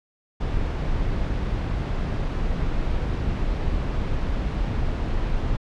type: noise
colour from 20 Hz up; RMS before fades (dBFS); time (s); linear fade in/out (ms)
brown; -24; 0.4-5.57; 10
effects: low-pass 4000 Hz 12 dB/octave